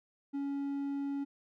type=tone; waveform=triangle; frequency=280 Hz; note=C#4; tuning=18 cents sharp; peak=-31 dBFS; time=0.33-1.25 s; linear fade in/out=20 ms; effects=none